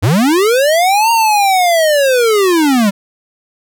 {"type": "linear two-way sweep", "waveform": "square", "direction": "up then down", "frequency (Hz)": [85, 932.3, 190.5], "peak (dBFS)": -9, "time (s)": [0.02, 2.91], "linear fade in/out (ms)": 20, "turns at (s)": 1.11, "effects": []}